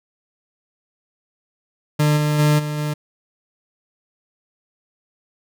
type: tone with level steps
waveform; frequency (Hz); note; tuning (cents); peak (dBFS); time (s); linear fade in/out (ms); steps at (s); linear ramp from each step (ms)
40% pulse; 149.7; D3; +33; -13 / -16 / -12 / -22 / -20; 1.99-2.94; 10; 2.16 / 2.38 / 2.58 / 2.77; 20
effects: none